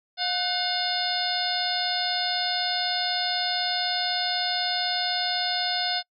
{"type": "harmonic tone with a mistuned harmonic", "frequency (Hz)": 716, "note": "F5", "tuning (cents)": 43, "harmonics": [1, 2, 3, 4, 5, 6, 7], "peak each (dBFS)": [-30, -33, -37, -37, -30, -30, -31], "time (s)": [0.17, 6.03], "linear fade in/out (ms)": 50, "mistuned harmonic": 2, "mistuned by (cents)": 84, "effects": ["noise-tail reverb RT60 0.1 s tail -26 dB re dry"]}